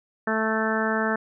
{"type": "harmonic tone", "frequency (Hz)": 220, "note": "A3", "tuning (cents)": 0, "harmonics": [1, 2, 3, 4, 5, 6, 7, 8], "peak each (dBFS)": [-27, -29, -30, -32, -34, -31, -30, -30], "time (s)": [0.27, 1.16], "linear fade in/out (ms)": 5, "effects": []}